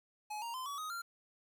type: tone with pitch steps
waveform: square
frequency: 846 / 933.3 / 1029.6 / 1135.8 / 1253 / 1382.3 Hz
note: G#5 / A#5 / C6 / C#6 / D#6 / F6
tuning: +32 / +2 / -28 / +42 / +12 / -18 cents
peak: -40 dBFS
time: 0.3-1.02 s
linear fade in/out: 10 ms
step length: 120 ms
effects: 11-bit